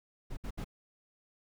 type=noise bursts; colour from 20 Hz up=brown; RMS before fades=-38 dBFS; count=3; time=0.3-0.645 s; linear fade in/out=10 ms; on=71 ms; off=66 ms; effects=none